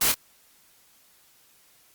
white noise with echo, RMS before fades -22 dBFS, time 0.01-0.12 s, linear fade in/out 5 ms, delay 25 ms, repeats 1, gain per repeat -7 dB, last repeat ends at 0.145 s, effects white hiss -59 dBFS RMS until 1.94 s + Opus 48 kbps

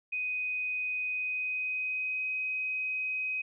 sine tone with pitch glide, 2500 to 2520 Hz, D#7 to D#7, +8 to +21 cents, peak -30 dBFS, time 0.12-3.42 s, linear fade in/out 10 ms, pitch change +13 cents, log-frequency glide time 1.1-2.24 s, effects none

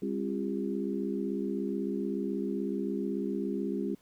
harmonic tone with a mistuned harmonic, 67 Hz, C2, 42 cents sharp, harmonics 3 / 4 / 5 / 6, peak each -34 / -35 / -36 / -37 dBFS, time 0.02-3.95 s, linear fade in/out 5 ms, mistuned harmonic 5, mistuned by +55 cents, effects pink hiss -66 dBFS RMS until 4.01 s

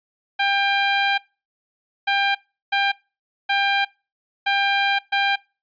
15% pulse tone bursts at uneven times, 796 Hz, G5, 26 cents sharp, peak -11 dBFS, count 6, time 0.39-1.18 / 2.07-2.35 / 2.72-2.92 / 3.49-3.85 / 4.46-4.99 / 5.12-5.36 s, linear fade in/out 10 ms, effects noise-tail reverb RT60 0.3 s tail -23 dB re dry + resampled to 11025 Hz

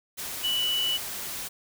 sine tone in noise, 2960 Hz, F#7, in tune, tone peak -24 dBFS, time 0.43-0.98 s, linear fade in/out 20 ms, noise white, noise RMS -35 dBFS, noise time 0.17-1.49 s, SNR +8 dB, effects none

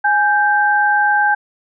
sine tone pair together, 830.6 / 1568 Hz, G#5 / G6, 0 / 0 cents, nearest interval major seventh, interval 1100 cents, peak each -14 dBFS, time 0.04-1.35 s, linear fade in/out 10 ms, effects none

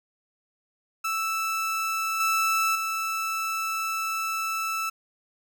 30% pulse tone with level steps, 1318.5 Hz, E6, in tune, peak -23 / -19 / -24 dBFS, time 1.04-4.9 s, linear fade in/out 10 ms, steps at 2.2 / 2.75 s, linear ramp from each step 5 ms, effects none

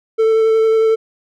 triangle tone with vibrato, 444.1 Hz, A4, 16 cents sharp, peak -8 dBFS, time 0.18-0.96 s, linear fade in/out 20 ms, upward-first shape sine, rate 11 Hz, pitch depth 11 cents each way, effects none

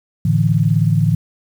sine chord, A suspended fourth, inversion none, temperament equal with one note detuned, 110 / 146.83 / 165.96 Hz, A2 / D3 / E3, 0 / 0 / +12 cents, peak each -16 dBFS, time 0.25-1.15 s, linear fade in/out 5 ms, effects 7-bit

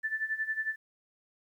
sine tone with tremolo, 1760 Hz, A6, in tune, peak -27 dBFS, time 0.03-0.76 s, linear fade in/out 20 ms, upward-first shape sine, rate 11 Hz, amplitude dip 80%, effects 11-bit

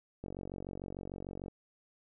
click train, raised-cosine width 2 ms, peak -28 dBFS, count 59, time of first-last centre 0.24-1.482 s, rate 46.7 Hz, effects none

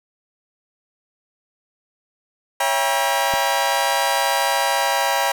sawtooth chord, C# diminished seventh, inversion none, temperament just, 554.4 / 665.2 / 798.3 / 957.9 Hz, C#5 / E5 / G5 / Bb5, 0 / +16 / +31 / +47 cents, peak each -21 / -22 / -18 / -18 dBFS, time 2.6-5.32 s, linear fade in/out 5 ms
click, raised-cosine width 3 ms, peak -18 dBFS, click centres 3.338 s
effects none

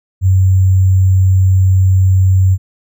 sine tone with sample-and-hold, 94 Hz, F#2, 28 cents sharp, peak -6 dBFS, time 0.21-2.58 s, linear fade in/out 50 ms, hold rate 7350 Hz, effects none

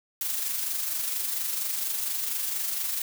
blue noise with amplitude modulation, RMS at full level -28 dBFS, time 0.21-3.02 s, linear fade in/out 2 ms, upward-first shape sine, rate 24.3 Hz, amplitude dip 40%, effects none

